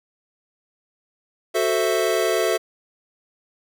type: chord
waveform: square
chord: F# half-diminished seventh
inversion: none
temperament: equal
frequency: 370 / 440 / 523.3 / 659.3 Hz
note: F#4 / A4 / C5 / E5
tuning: 0 / 0 / 0 / 0 cents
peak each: -25 / -24 / -28 / -24 dBFS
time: 1.54-2.58 s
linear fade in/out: 20 ms
effects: none